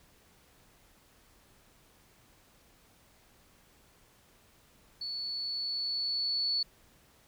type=tone with level ramp; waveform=sine; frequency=4435 Hz; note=C#8; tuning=in tune; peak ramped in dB=-35 to -27 dBFS; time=5.01-6.63 s; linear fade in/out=5 ms; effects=pink hiss -63 dBFS RMS until 7.27 s